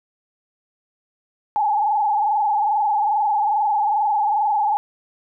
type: tone with frequency modulation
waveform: sine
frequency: 840 Hz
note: G#5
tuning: 19 cents sharp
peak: -16 dBFS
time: 1.56-4.77 s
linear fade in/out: 0 ms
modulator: 22.4 Hz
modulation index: 1.7
effects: none